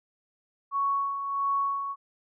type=tone with tremolo; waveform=sine; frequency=1112 Hz; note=C#6; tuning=5 cents sharp; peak=-23 dBFS; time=0.71-1.96 s; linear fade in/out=50 ms; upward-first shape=sine; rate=1.5 Hz; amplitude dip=55%; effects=none